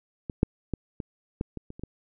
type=clicks; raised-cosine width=3 ms; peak=-19 / -6 / -15 / -20 / -15 / -22 / -27 / -30 / -21 dBFS; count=9; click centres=0.298 / 0.431 / 0.737 / 1.002 / 1.411 / 1.573 / 1.704 / 1.795 / 1.836 s; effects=none